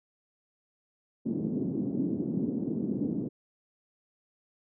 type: band-pass noise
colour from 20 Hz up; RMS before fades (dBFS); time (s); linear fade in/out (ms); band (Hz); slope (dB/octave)
pink; -31; 1.25-3.29; 20; 180 to 320; 24
effects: none